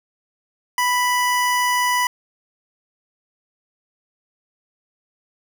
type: tone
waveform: 25% pulse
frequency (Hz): 987.8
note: B5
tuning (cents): 0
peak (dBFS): -13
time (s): 0.78-2.07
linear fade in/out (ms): 2
effects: none